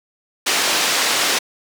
white low-pass noise, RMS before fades -18 dBFS, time 0.46-1.39 s, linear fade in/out 10 ms, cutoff 5700 Hz, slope 12 dB/octave, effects high-pass 300 Hz 12 dB/octave

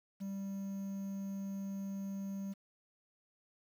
triangle tone with quantisation, 196 Hz, G3, in tune, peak -36 dBFS, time 0.2-2.54 s, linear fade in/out 20 ms, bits 10, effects none

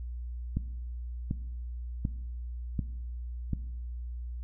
click train, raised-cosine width 5 ms, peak -17 dBFS, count 5, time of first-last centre 0.57-3.533 s, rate 1.35 Hz, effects noise-tail reverb RT60 1.0 s tail -17 dB re dry + added 60 Hz sine -35 dBFS peak until 4.43 s

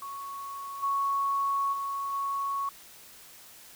sine tone with level steps, 1108.7 Hz, C#6, in tune, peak -36 / -25 / -30 / -28 dBFS, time 0.02-2.69 s, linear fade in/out 2 ms, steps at 0.82 / 1.72 / 2.12 s, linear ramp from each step 20 ms, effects white hiss -51 dBFS RMS until 3.75 s

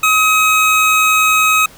square tone pair together, 1270 / 2540 Hz, D#6 / D#7, +35 / +35 cents, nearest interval octave, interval 1200 cents, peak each -13 dBFS, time 0.03-1.66 s, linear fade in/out 5 ms, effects pink hiss -41 dBFS RMS until 1.77 s

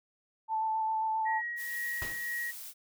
sine tone with vibrato, 880 Hz, A5, in tune, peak -28 dBFS, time 0.48-1.42 s, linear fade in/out 50 ms, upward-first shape square, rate 7.5 Hz, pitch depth 10 cents each way
sine tone with tremolo, 1900 Hz, A#6, 33 cents sharp, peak -32 dBFS, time 1.25-2.52 s, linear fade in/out 20 ms, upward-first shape sine, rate 2 Hz, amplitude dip 35%
blue noise, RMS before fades -44 dBFS, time 1.56-2.74 s, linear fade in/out 50 ms
pink noise with exponential decay, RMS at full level -37 dBFS, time 2.02-2.33 s, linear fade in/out 0 ms, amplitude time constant 66 ms
effects none

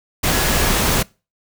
sine tone in noise, 1682 Hz, G#6, 22 cents sharp, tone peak -28 dBFS, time 0.31-0.69 s, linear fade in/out 10 ms, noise pink, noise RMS -17 dBFS, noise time 0.23-1.03 s, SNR -14 dB, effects noise-tail reverb RT60 0.3 s tail -24 dB re dry

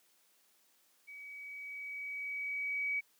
sine tone with level ramp, 2271 Hz, C#7, 41 cents sharp, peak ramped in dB -47 to -31 dBFS, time 1.07-3.01 s, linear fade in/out 20 ms, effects white hiss -70 dBFS RMS until 3.19 s + high-pass 200 Hz 12 dB/octave

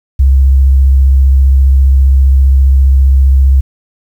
sine tone with vibrato, 67 Hz, C2, 42 cents sharp, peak -3 dBFS, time 0.19-3.61 s, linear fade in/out 10 ms, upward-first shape sine, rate 15 Hz, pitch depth 27 cents each way, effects 7-bit

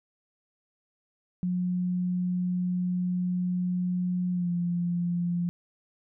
sine tone with pitch glide, 180 to 174.07 Hz, F#3 to F3, -47 to -5 cents, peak -25 dBFS, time 1.43-5.49 s, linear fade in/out 0 ms, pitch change -58 cents, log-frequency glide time 4.32-4.5 s, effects none

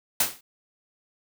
white noise with exponential decay, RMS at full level -18 dBFS, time 0.2-0.41 s, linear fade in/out 5 ms, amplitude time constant 45 ms, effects none

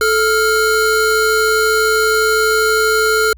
square tone pair together, 436.4 / 1401.6 Hz, A4 / F6, -14 / +6 cents, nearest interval octave + minor sixth, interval 2020 cents, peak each -15 dBFS, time 0.01-3.33 s, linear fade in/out 2 ms, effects added 60 Hz sine -37 dBFS peak until 3.37 s

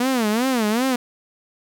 sawtooth tone with vibrato, 235.9 Hz, A#3, 21 cents sharp, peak -14 dBFS, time 0-0.96 s, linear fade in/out 5 ms, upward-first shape sine, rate 2.6 Hz, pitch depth 210 cents each way, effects none

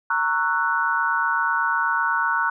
sine chord, F# dominant seventh, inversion first, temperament just, 925 / 1110 / 1332 / 1480 Hz, A#5 / C#6 / E6 / F#6, -14 / +2 / +18 / 0 cents, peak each -25 / -26 / -27 / -22 dBFS, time 0.1-2.5 s, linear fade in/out 5 ms, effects none

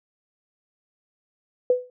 sine tone with exponential decay, 498.6 Hz, B4, 16 cents sharp, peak -12 dBFS, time 1.7-1.9 s, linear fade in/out 2 ms, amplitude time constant 43 ms, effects none

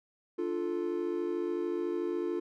triangle chord, D minor, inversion none, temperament equal with one note detuned, 295.5 / 349.2 / 440 Hz, D4 / F4 / A4, +11 / 0 / 0 cents, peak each -36 / -30 / -35 dBFS, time 0.38-2.4 s, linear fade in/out 10 ms, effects none

